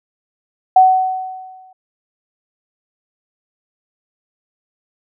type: tone with exponential decay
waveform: sine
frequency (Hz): 750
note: F#5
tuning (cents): +23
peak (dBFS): -3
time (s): 0.76-1.73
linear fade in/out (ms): 5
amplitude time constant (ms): 210
effects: none